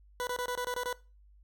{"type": "tone bursts", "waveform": "20% pulse", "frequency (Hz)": 493.9, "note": "B4", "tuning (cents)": 0, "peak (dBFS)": -27, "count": 8, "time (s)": [0.2, 0.928], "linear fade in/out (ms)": 0, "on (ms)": 70, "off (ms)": 24, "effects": ["noise-tail reverb RT60 0.3 s tail -19 dB re dry", "added 50 Hz sine -56 dBFS peak until 1.43 s"]}